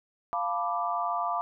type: chord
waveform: sine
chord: B half-diminished seventh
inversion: second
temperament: equal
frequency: 698.5 / 880 / 987.8 / 1174.7 Hz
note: F5 / A5 / B5 / D6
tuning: 0 / 0 / 0 / 0 cents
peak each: -31 / -36 / -33 / -31 dBFS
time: 0.33-1.41 s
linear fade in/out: 0 ms
effects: none